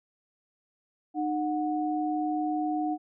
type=tone pair together; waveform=sine; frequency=305.4 / 733 Hz; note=D#4 / F#5; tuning=-32 / -16 cents; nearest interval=octave + minor third; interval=1516 cents; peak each=-28 / -30 dBFS; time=1.14-2.98 s; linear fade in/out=50 ms; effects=none